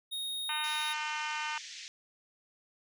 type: tone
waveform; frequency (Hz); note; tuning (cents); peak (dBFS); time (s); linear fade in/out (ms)
square; 3729; A#7; 0; -35; 0.11-0.94; 20
type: harmonic tone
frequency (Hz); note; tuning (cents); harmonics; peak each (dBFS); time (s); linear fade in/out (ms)
303.6; D#4; -42; 3 / 4 / 5 / 6 / 7 / 8 / 9 / 10; -38 / -42 / -41 / -44 / -44 / -43 / -44 / -44; 0.49-1.58; 2
type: band-pass noise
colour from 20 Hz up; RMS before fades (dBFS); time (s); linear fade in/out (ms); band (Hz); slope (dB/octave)
white; -46; 0.64-1.88; 0; 1800 to 6700; 48
effects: none